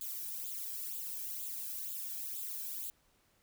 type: noise with flanger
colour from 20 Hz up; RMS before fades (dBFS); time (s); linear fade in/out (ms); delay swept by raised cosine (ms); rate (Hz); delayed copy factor
violet; -41; 0.01-2.9; 0; 0.26 to 1.26; 2.1; +0.75
effects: pink hiss -71 dBFS RMS until 3.42 s